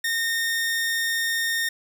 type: tone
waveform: sawtooth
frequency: 1835 Hz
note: A#6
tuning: 28 cents flat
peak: -19 dBFS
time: 0.04-1.69 s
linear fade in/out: 5 ms
effects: none